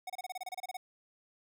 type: tone bursts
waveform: square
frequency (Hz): 740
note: F#5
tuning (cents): 0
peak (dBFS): -38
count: 13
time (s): 0.07-0.77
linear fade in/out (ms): 5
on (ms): 28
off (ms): 28
effects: none